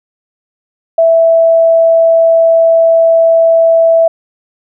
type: tone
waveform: sine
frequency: 659.3 Hz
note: E5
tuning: in tune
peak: -4 dBFS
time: 0.98-4.08 s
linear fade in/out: 5 ms
effects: none